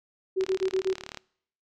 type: tone bursts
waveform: sine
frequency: 377.9 Hz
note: F#4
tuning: 37 cents sharp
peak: -22 dBFS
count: 5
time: 0.36-0.94 s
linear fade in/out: 20 ms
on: 92 ms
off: 30 ms
type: click train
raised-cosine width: 0.2 ms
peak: -19 dBFS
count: 29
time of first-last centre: 0.41-1.173 s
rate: 36.7 Hz
effects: noise-tail reverb RT60 0.7 s tail -25 dB re dry